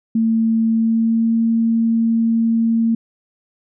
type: tone with pitch glide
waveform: sine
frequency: 225 to 227.9 Hz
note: A3 to A#3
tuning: +39 to -39 cents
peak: -13 dBFS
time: 0.15-2.95 s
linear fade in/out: 5 ms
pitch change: +22 cents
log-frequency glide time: 0.69-1.35 s
effects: none